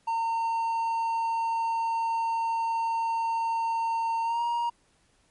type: tone with pitch glide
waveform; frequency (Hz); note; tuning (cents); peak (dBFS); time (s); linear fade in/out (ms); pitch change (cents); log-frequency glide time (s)
triangle; 913 to 943.6; A#5 to A#5; -36 to +21; -23; 0.07-4.7; 10; +57; 4.23-4.43
effects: pink hiss -66 dBFS RMS until 5.3 s + MP3 48 kbps